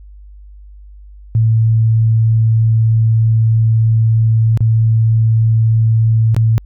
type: tone with dropouts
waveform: sine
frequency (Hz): 112.1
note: A2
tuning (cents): +33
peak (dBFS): -8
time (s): 1.35-6.58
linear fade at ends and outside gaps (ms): 0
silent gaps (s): 4.574-4.606 / 6.346-6.365
effects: added 50 Hz sine -34 dBFS peak until 6.65 s